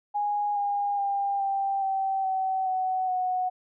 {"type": "tone with pitch steps", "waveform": "sine", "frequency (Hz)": [825, 811.8, 798.7, 785.9, 773.3, 760.9, 748.7, 736.7], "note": ["G#5", "G#5", "G5", "G5", "G5", "F#5", "F#5", "F#5"], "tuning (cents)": [-12, -40, 32, 4, -24, 48, 20, -8], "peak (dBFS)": -24, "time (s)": [0.14, 3.5], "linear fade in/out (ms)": 20, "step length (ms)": 420, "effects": []}